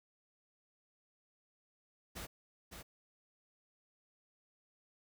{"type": "noise with echo", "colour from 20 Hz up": "pink", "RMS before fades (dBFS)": -45, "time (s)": [2.15, 2.27], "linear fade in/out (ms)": 20, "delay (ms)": 560, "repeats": 1, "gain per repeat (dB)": -5, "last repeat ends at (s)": 2.83, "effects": []}